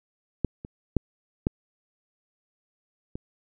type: clicks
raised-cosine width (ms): 3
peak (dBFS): -10 / -24 / -8 / -9 / -21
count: 5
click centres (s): 0.447 / 0.649 / 0.967 / 1.469 / 3.155
effects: none